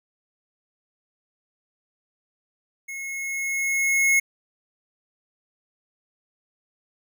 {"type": "tone with level ramp", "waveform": "square", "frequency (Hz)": 2173, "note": "C#7", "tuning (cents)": -35, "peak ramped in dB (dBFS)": [-33, -16], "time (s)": [2.88, 4.2], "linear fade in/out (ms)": 10, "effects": []}